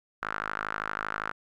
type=tone with band-pass filter; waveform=sawtooth; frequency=52.6 Hz; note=G#1; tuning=23 cents sharp; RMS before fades=-34 dBFS; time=0.22-1.32 s; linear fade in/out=10 ms; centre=1400 Hz; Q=4.9; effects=none